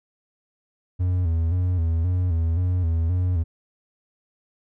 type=tone with vibrato; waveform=triangle; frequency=86.2 Hz; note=F2; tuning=22 cents flat; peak=-17 dBFS; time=0.99-3.44 s; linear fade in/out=20 ms; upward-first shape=square; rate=1.9 Hz; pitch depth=82 cents each way; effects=none